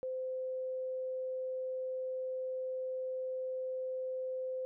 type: tone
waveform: sine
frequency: 516 Hz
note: C5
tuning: 24 cents flat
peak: -35 dBFS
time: 0.03-4.65 s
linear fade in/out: 0 ms
effects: none